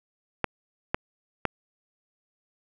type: clicks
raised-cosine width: 0.5 ms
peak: -8 dBFS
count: 3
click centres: 0.443 / 0.945 / 1.453 s
effects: none